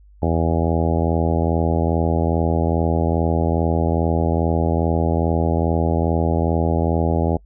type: harmonic tone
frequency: 82.41 Hz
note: E2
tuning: in tune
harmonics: 1 / 2 / 3 / 4 / 5 / 6 / 7 / 8 / 9 / 10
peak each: -20 / -23 / -25 / -26 / -27 / -28 / -28 / -29 / -30 / -30 dBFS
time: 0.22-7.37 s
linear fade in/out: 5 ms
effects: noise-tail reverb RT60 0.1 s tail -26 dB re dry + added 50 Hz sine -45 dBFS peak until 7.45 s